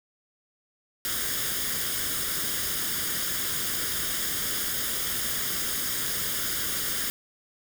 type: noise with comb filter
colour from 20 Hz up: white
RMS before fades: -29 dBFS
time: 1.05-7.1 s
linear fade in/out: 0 ms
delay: 0.59 ms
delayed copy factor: +0.65
effects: none